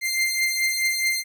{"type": "beating tone pair", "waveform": "sawtooth", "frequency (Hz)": [2093, 2097.7], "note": ["C7", "C7"], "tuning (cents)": [0, 4], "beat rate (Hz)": 4.7, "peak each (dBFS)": [-19, -23], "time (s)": [0.01, 1.24], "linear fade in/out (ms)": 50, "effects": []}